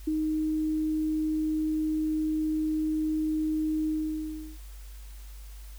sine tone with ADSR envelope, 311.1 Hz, D#4, in tune, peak -22 dBFS, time 0.07-4.58 s, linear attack 9 ms, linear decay 11 ms, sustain -3 dB, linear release 700 ms, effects added 50 Hz sine -41 dBFS peak until 5.78 s + white hiss -55 dBFS RMS until 5.78 s

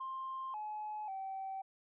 sine tone with pitch steps, 1055 / 850 / 771 Hz, C6 / G#5 / G5, +14 / +40 / -29 cents, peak -38 dBFS, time 0-1.62 s, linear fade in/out 10 ms, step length 540 ms, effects tanh soft clip ceiling -35 dBFS

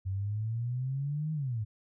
sine exponential two-way sweep, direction up then down, 93.3 to 158.4 to 102.2 Hz, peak -30 dBFS, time 0.05-1.65 s, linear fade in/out 20 ms, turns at 1.33 s, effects none

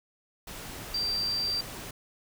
sine tone in noise, 4699 Hz, D8, in tune, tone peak -27 dBFS, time 0.94-1.61 s, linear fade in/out 5 ms, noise pink, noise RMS -41 dBFS, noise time 0.47-1.91 s, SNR +11 dB, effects none

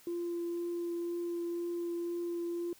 sine tone with vibrato, 344.2 Hz, F4, 25 cents flat, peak -32 dBFS, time 0.07-2.73 s, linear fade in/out 2 ms, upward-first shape triangle, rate 2 Hz, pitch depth 10 cents each way, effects tanh soft clip ceiling -30 dBFS + white hiss -60 dBFS RMS until 2.79 s

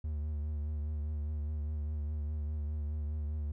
triangle tone with vibrato, 75.1 Hz, D2, 39 cents sharp, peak -31 dBFS, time 0.04-3.52 s, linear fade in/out 5 ms, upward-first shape triangle, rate 4.9 Hz, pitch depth 53 cents each way, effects none

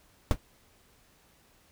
brown noise with exponential decay, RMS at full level -18 dBFS, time 0.31-0.38 s, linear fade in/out 0 ms, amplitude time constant 15 ms, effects pink hiss -63 dBFS RMS until 1.71 s

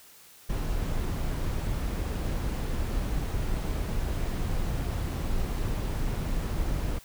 brown noise, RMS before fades -29 dBFS, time 0.49-6.99 s, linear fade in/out 10 ms, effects white hiss -53 dBFS RMS until 7.04 s

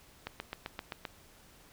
click train, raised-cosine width 0.3 ms, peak -21 dBFS, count 7, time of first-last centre 0.27-1.052 s, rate 7.67 Hz, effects pink hiss -59 dBFS RMS until 1.72 s

